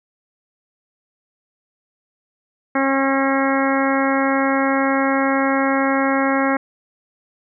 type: harmonic tone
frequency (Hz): 271.1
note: C#4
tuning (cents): -38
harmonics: 1 / 2 / 3 / 4 / 5 / 6 / 7 / 8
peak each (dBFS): -19 / -22 / -24 / -25 / -26 / -27 / -27 / -28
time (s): 2.75-6.57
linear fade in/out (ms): 5
effects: none